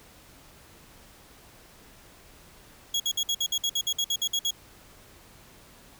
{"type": "tone bursts", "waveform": "30% pulse", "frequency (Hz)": 3322, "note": "G#7", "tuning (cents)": 0, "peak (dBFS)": -21, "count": 14, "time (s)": [2.94, 4.508], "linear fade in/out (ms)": 5, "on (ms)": 60, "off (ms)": 56, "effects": ["pink hiss -53 dBFS RMS until 5.99 s"]}